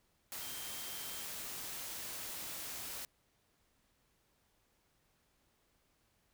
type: tone in noise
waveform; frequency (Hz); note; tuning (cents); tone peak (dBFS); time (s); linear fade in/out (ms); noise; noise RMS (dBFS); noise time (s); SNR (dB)
sine; 3164; G7; +15; -52; 0.41-1.23; 0; white; -44; 0.32-3.05; -11
effects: pink hiss -75 dBFS RMS until 6.33 s